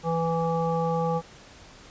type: harmonic tone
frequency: 165.5 Hz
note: E3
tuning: 7 cents sharp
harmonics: 1 / 3 / 5 / 7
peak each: -27 / -27 / -29 / -34 dBFS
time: 0.03-1.22 s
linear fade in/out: 50 ms
effects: pink hiss -49 dBFS RMS until 1.9 s + resampled to 16000 Hz